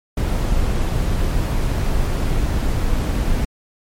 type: noise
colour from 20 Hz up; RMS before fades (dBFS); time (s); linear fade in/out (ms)
brown; -18; 0.17-3.45; 5
effects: MP3 64 kbps